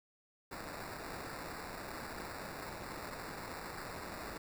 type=noise with sample-and-hold; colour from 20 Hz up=white; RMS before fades=-45 dBFS; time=0.51-4.38 s; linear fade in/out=5 ms; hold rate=3150 Hz; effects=none